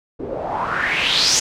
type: noise with low-pass filter sweep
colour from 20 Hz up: white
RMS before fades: -20 dBFS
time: 0.19-1.4 s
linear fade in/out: 10 ms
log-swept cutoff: 370 to 6700 Hz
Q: 4.5
effects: none